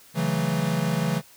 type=chord; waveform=square; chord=F# minor seventh; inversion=second; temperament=equal; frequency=138.59 / 164.81 / 185 / 220 Hz; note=C#3 / E3 / F#3 / A3; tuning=0 / 0 / 0 / 0 cents; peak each=-30 / -26 / -30 / -31 dBFS; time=0.14-1.22 s; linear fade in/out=50 ms; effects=white hiss -52 dBFS RMS until 1.36 s